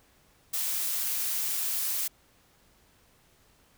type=noise; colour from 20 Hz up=blue; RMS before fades=-30 dBFS; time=0.53-2.08 s; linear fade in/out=10 ms; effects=pink hiss -63 dBFS RMS until 3.77 s